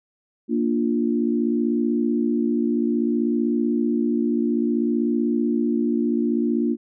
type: chord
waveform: sine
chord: Bb major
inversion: none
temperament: equal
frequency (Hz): 233.1 / 293.7 / 349.2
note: Bb3 / D4 / F4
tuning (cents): 0 / 0 / 0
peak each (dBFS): -21 / -24 / -25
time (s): 0.48-6.77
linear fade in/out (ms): 50
effects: none